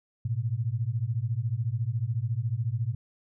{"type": "beating tone pair", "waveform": "sine", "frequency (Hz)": [108.5, 122.5], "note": ["A2", "B2"], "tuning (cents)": [-24, -14], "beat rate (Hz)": 14, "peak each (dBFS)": -29, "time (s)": [0.25, 2.95], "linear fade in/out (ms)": 5, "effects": []}